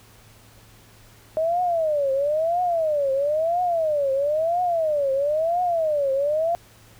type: tone with vibrato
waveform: sine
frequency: 622.3 Hz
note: D#5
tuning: in tune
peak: -19 dBFS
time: 1.37-6.55 s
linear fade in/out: 0 ms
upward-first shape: triangle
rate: 1 Hz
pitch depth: 280 cents each way
effects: added 109 Hz sine -53 dBFS peak until 6.99 s + pink hiss -52 dBFS RMS until 6.99 s